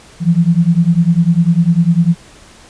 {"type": "beating tone pair", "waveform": "sine", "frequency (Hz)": [164.81, 174.81], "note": ["E3", "F3"], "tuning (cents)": [0, 2], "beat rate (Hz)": 10, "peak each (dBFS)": -11, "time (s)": [0.2, 2.16], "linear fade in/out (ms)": 50, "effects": ["pink hiss -41 dBFS RMS until 2.69 s", "resampled to 22050 Hz"]}